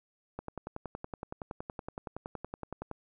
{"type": "click train", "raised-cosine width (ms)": 1, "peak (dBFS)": -24, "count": 28, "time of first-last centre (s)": [0.39, 2.913], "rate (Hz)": 10.7, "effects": []}